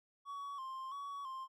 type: tone with vibrato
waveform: triangle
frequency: 1089 Hz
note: C#6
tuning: 31 cents flat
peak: -40 dBFS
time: 0.25-1.48 s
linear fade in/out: 50 ms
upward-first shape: square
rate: 1.5 Hz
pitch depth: 58 cents each way
effects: none